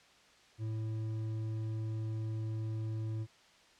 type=tone with hard clipping; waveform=triangle; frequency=110 Hz; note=A2; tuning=in tune; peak=-36 dBFS; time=0.58-3.27 s; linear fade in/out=50 ms; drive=10 dB; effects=white hiss -62 dBFS RMS until 3.79 s + low-pass 5000 Hz 12 dB/octave